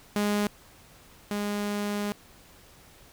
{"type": "tone pair in turn", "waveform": "sawtooth", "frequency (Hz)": [206.6, 205.7], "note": ["G#3", "G#3"], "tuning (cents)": [-9, -16], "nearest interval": "unison", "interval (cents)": 7, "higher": "first", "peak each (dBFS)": [-20, -24], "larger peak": "first", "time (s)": [[0.16, 0.47], [1.31, 2.12]], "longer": "second", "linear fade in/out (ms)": 0, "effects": ["pink hiss -54 dBFS RMS until 3.12 s"]}